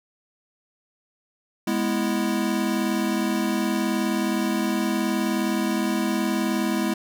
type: chord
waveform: square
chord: E major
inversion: first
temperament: equal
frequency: 207.7 / 246.9 / 329.6 Hz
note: G#3 / B3 / E4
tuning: 0 / 0 / 0 cents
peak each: -26 / -28 / -27 dBFS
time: 1.67-6.94 s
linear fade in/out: 5 ms
effects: none